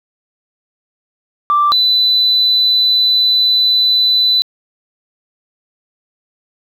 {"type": "tone pair in turn", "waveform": "sine", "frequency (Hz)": [1174.7, 3996], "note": ["D6", "B7"], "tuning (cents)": [0, 20], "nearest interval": "octave + major sixth", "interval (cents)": 2120, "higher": "second", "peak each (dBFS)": -8, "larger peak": "neither", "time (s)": [[1.5, 1.72], [1.72, 4.42]], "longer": "second", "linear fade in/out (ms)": 0, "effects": ["tanh soft clip ceiling -4 dBFS", "8-bit"]}